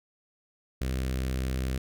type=tone with notch filter; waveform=sawtooth; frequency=64.7 Hz; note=C2; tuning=19 cents flat; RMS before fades=-30 dBFS; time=0.81-1.78 s; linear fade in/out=5 ms; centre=890 Hz; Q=1.1; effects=none